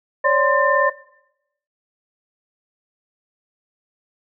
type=tone cluster; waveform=sine; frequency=547 / 585 / 1042 / 1793 Hz; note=C#5 / D5 / C6 / A6; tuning=-23 / -7 / -7 / +32 cents; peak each=-19 dBFS; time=0.24-0.9 s; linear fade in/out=10 ms; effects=noise-tail reverb RT60 0.8 s tail -19 dB re dry